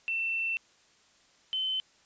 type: tone pair in turn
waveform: sine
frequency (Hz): 2685 / 3061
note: E7 / G7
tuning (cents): +31 / -42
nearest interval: major second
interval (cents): 227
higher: second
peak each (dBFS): -28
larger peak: neither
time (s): 0.08-0.57 / 1.53-1.8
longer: first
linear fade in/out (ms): 0
effects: white hiss -63 dBFS RMS until 2.05 s + resampled to 16000 Hz